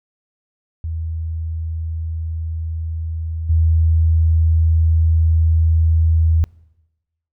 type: tone with level steps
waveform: sine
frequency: 81 Hz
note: E2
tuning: 30 cents flat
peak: -21 / -11 dBFS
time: 0.84-6.44 s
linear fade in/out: 0 ms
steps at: 3.49 s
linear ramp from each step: 10 ms
effects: noise-tail reverb RT60 1.0 s tail -24 dB re dry

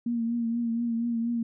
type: tone with vibrato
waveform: sine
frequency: 233.1 Hz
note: A#3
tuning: in tune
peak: -25 dBFS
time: 0.06-1.43 s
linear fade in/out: 5 ms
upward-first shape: triangle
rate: 4.2 Hz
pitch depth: 44 cents each way
effects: none

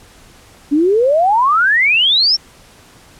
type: exponential sweep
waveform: sine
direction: up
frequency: 277.2 to 5588 Hz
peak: -9 dBFS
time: 0.71-2.37 s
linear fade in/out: 20 ms
effects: pink hiss -44 dBFS RMS until 3.19 s + low-pass 11000 Hz 12 dB/octave

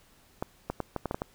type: clicks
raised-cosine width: 1 ms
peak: -16 dBFS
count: 8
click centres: 0.425 / 0.7 / 0.803 / 0.963 / 1.057 / 1.111 / 1.145 / 1.219 s
effects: pink hiss -61 dBFS RMS until 1.34 s

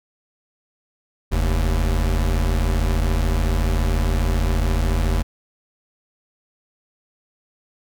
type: tone pair together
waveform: square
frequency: 43.5 / 77.3 Hz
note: F1 / D#2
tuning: -6 / -11 cents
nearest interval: minor seventh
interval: 995 cents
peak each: -19 / -23 dBFS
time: 1.31-5.23 s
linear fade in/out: 20 ms
effects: none

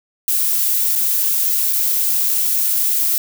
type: noise with dropouts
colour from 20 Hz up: violet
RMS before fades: -17 dBFS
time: 0.28-3.18 s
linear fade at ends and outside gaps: 1 ms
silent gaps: 0.954-0.958 / 1.727-1.731 s
effects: none

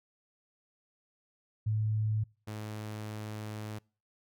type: tone pair in turn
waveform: sine / sawtooth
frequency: 108.1 / 106.98 Hz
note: A2 / A2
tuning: -30 / -48 cents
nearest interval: unison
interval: 18 cents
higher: first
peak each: -27 / -34 dBFS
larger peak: first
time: 1.66-2.24 / 2.47-3.79 s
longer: second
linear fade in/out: 10 ms
effects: noise-tail reverb RT60 0.4 s tail -26 dB re dry

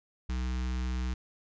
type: tone with notch filter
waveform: square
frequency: 62.5 Hz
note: B1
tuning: 21 cents sharp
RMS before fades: -32 dBFS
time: 0.29-1.14 s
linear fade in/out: 5 ms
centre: 570 Hz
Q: 0.87
effects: resampled to 16000 Hz

